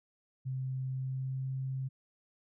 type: tone with pitch glide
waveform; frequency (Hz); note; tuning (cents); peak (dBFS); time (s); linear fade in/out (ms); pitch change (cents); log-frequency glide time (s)
sine; 130.81 to 132.41; C3 to C3; 0 to +21; -33; 0.45-1.89; 20; +21; 0.86-1.53
effects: none